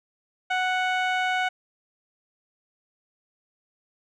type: tone with low-pass filter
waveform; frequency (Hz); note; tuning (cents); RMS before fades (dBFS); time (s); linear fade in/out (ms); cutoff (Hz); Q
15% pulse; 740; F#5; 0; -25; 0.5-1.49; 10; 3300; 0.54
effects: none